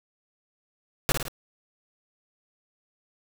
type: noise with echo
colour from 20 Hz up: pink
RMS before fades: -22 dBFS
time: 1.09-1.12 s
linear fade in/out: 0 ms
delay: 54 ms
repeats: 3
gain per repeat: -5 dB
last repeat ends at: 1.282 s
effects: none